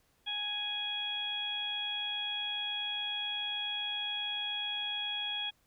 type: harmonic tone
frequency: 830.6 Hz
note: G#5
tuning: in tune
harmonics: 1 / 2 / 3 / 4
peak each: -45 / -46 / -42 / -34 dBFS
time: 0.26-5.51 s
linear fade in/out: 20 ms
effects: pink hiss -71 dBFS RMS until 5.66 s